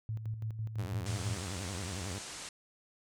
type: tone with tremolo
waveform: sine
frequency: 110 Hz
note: A2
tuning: in tune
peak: -33 dBFS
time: 0.09-1.37 s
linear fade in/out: 0 ms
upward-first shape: square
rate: 6 Hz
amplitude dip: 55%
type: tone with vibrato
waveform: sawtooth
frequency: 92.8 Hz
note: F#2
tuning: 6 cents sharp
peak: -34 dBFS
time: 0.78-2.19 s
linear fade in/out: 10 ms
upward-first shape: sine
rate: 11 Hz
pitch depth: 180 cents each way
type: low-pass noise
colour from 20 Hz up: white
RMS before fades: -45 dBFS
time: 1.06-2.49 s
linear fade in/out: 2 ms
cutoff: 9200 Hz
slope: 48 dB/octave
effects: none